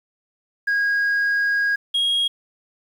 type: tone pair in turn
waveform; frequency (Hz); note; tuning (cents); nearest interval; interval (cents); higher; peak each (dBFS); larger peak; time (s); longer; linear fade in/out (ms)
sine; 1639 / 3278; G#6 / G#7; -23 / -23; octave; 1200; second; -15; neither; 0.67-1.76 / 1.94-2.28; first; 10
effects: tanh soft clip ceiling -16 dBFS + 8-bit